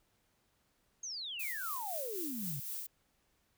sine exponential sweep, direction down, 6570 to 130.2 Hz, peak -39 dBFS, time 1.03-2.6 s, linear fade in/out 5 ms
violet noise with tremolo, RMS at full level -40 dBFS, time 1.39-2.87 s, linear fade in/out 10 ms, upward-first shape sine, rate 3.9 Hz, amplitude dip 40%
effects pink hiss -75 dBFS RMS until 3.57 s

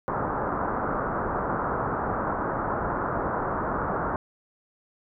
white low-pass noise, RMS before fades -28 dBFS, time 0.08-4.16 s, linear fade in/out 0 ms, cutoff 1400 Hz, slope 48 dB/octave, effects none

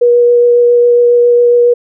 sine tone with vibrato, 481.1 Hz, B4, 45 cents flat, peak -4 dBFS, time 0.01-1.74 s, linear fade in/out 10 ms, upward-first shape triangle, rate 7.3 Hz, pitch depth 10 cents each way, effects none

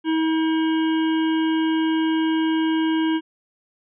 harmonic tone, 320 Hz, D#4, 49 cents sharp, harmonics 1 / 3 / 5 / 7 / 9 / 10, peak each -18 / -30 / -33 / -39 / -35 / -37 dBFS, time 0.04-3.21 s, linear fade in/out 50 ms, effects none

